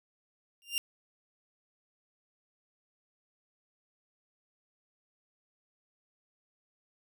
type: tone with exponential growth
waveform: sawtooth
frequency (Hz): 2794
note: F7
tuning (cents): 0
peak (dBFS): -22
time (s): 0.62-0.78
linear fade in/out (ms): 0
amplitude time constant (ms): 34
effects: none